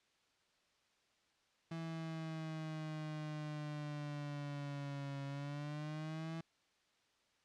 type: exponential two-way sweep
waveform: 35% pulse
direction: down then up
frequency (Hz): 164.81 to 138.59 to 164.81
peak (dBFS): -40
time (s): 1.71-6.41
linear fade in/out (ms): 5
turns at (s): 5.25
effects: white hiss -75 dBFS RMS until 7.44 s + low-pass 5000 Hz 12 dB/octave